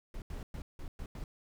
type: noise bursts at uneven times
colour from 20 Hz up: brown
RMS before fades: -41 dBFS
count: 6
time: 0.14-0.22 / 0.3-0.43 / 0.54-0.62 / 0.79-0.88 / 0.99-1.06 / 1.15-1.24 s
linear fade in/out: 2 ms
effects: none